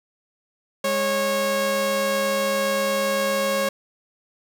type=tone pair together; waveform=sawtooth; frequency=205.3 / 548.1 Hz; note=G#3 / C#5; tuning=-20 / -20 cents; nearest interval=octave + perfect fourth; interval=1700 cents; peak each=-25 / -17 dBFS; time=0.84-3.69 s; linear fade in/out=5 ms; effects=none